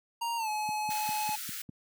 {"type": "tone with pitch glide", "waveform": "square", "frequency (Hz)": [934, 851.5], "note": ["A#5", "G#5"], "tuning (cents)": [3, 43], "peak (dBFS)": -31, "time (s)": [0.21, 1.36], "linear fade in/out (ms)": 10, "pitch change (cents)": -160, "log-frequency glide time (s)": [0.37, 0.49]}
{"type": "click train", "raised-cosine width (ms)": 5, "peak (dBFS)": -25, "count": 6, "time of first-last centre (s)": [0.69, 1.692], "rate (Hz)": 4.99}
{"type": "high-pass noise", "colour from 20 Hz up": "white", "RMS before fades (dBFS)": -39, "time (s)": [0.9, 1.62], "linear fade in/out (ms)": 5, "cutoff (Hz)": 1300, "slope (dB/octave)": 96}
{"effects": ["high-pass 200 Hz 12 dB/octave"]}